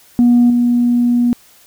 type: tone with level steps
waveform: sine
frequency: 241.3 Hz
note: B3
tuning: 40 cents flat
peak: -5 / -9 dBFS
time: 0.19-1.33 s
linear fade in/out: 0 ms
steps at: 0.5 s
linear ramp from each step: 2 ms
effects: tanh soft clip ceiling -4 dBFS + white hiss -47 dBFS RMS until 1.66 s